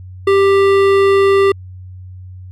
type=tone with hard clipping; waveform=triangle; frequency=393.6 Hz; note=G4; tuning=7 cents sharp; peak=-10 dBFS; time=0.27-1.52 s; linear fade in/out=5 ms; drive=18 dB; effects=added 92 Hz sine -30 dBFS peak until 2.51 s